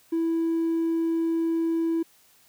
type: tone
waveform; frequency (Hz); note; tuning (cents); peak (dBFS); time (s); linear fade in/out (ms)
triangle; 329.6; E4; 0; -19; 0.12-2.03; 10
effects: tanh soft clip ceiling -18 dBFS + white hiss -59 dBFS RMS until 2.48 s